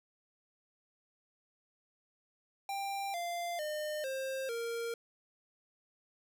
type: tone with pitch steps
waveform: square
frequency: 791 / 692.6 / 606.4 / 531 / 464.9 Hz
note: G5 / F5 / D#5 / C5 / A#4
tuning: +15 / -15 / -45 / +25 / -5 cents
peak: -36 dBFS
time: 2.69-4.94 s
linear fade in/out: 2 ms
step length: 450 ms
effects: none